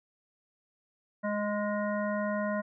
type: harmonic tone with a mistuned harmonic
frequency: 207.7 Hz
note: G#3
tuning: in tune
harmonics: 1 / 3 / 5 / 7 / 9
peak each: -32 / -32 / -38 / -40 / -41 dBFS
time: 1.23-2.62 s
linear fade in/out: 20 ms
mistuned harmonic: 7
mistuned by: -15 cents
effects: none